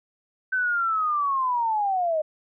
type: linear sweep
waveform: sine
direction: down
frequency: 1537 to 605 Hz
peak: -21 dBFS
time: 0.52-2.22 s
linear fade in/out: 10 ms
effects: none